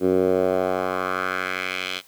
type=tone with band-pass filter sweep; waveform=10% pulse; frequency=92.5 Hz; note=F#2; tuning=in tune; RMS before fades=-23 dBFS; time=0-2.02 s; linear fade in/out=50 ms; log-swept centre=340 to 3300 Hz; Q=2.1; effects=white hiss -53 dBFS RMS until 2.07 s + high-pass 60 Hz 12 dB/octave